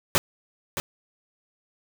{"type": "noise with echo", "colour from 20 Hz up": "pink", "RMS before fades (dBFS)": -20, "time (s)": [0.15, 0.18], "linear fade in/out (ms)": 0, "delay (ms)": 620, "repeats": 1, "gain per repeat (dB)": -9, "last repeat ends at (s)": 0.8, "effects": []}